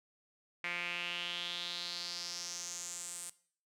sawtooth tone with band-pass filter sweep, 174.61 Hz, F3, in tune, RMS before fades -41 dBFS, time 0.64-3.3 s, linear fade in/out 2 ms, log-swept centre 2200 to 8800 Hz, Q 4.5, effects noise-tail reverb RT60 0.5 s tail -18 dB re dry

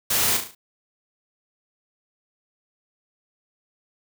white noise with echo, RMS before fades -22 dBFS, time 0.1-0.37 s, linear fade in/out 5 ms, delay 36 ms, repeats 5, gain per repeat -6 dB, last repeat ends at 0.55 s, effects none

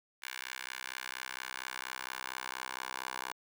10% pulse tone with high-pass filter sweep, 64.3 Hz, C2, 30 cents flat, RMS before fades -42 dBFS, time 0.22-3.33 s, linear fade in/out 10 ms, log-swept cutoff 1800 to 1000 Hz, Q 1.4, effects none

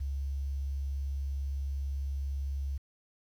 sine tone with quantisation, 68.9 Hz, C#2, 10 cents flat, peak -31 dBFS, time 0-2.78 s, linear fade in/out 10 ms, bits 10, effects none

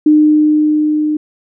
sine tone with level ramp, 303.8 Hz, D#4, 41 cents flat, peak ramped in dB -4 to -12 dBFS, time 0.06-1.17 s, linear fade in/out 5 ms, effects none

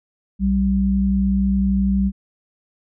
sine tone pair together, 61.6 / 194.72 Hz, B1 / G3, -4 / -11 cents, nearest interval octave + minor sixth, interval 1993 cents, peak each -21 / -16 dBFS, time 0.39-2.12 s, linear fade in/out 50 ms, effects none

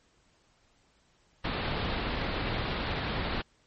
pink low-pass noise, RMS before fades -32 dBFS, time 1.44-3.42 s, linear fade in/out 10 ms, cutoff 4300 Hz, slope 48 dB/octave, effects pink hiss -67 dBFS RMS until 3.66 s + MP3 32 kbps

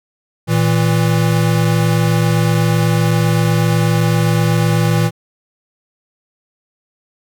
square tone pair together, 115.3 / 163.2 Hz, A#2 / E3, -19 / -17 cents, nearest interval tritone, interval 602 cents, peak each -15 dBFS, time 0.47-5.11 s, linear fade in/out 50 ms, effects none

